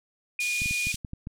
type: tone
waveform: sine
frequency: 2448 Hz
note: D#7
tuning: 29 cents flat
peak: -26 dBFS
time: 0.39-0.92 s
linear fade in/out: 2 ms
type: band-pass noise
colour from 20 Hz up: white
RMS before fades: -35 dBFS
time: 0.4-0.96 s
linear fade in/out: 5 ms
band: 2700 to 9400 Hz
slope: 24 dB/octave
type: clicks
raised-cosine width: 5 ms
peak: -23 dBFS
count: 8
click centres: 0.619 / 0.659 / 0.71 / 0.87 / 0.944 / 1.048 / 1.134 / 1.271 s
effects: none